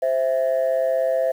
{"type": "tone pair together", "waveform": "sine", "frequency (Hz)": [523.3, 659.3], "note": ["C5", "E5"], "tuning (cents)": [0, 0], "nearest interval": "major third", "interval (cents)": 400, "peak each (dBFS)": -19, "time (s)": [0.02, 1.32], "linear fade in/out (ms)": 10, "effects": ["tanh soft clip ceiling -14 dBFS", "8-bit"]}